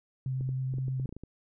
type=tone with vibrato; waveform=sine; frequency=130.81 Hz; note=C3; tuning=in tune; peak=-29 dBFS; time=0.26-1.06 s; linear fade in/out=2 ms; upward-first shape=sine; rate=9.4 Hz; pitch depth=10 cents each way
type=clicks; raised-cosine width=3 ms; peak=-29 dBFS; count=11; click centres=0.409 / 0.491 / 0.739 / 0.784 / 0.882 / 0.998 / 1.056 / 1.092 / 1.126 / 1.166 / 1.236 s
effects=none